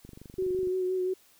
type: click train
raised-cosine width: 3 ms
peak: -33 dBFS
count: 16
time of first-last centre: 0.05-0.672 s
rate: 24.1 Hz
type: tone with vibrato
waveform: sine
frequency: 370 Hz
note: F#4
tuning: in tune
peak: -26 dBFS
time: 0.38-1.14 s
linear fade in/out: 10 ms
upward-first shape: sine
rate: 5.8 Hz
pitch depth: 23 cents each way
effects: white hiss -61 dBFS RMS until 1.39 s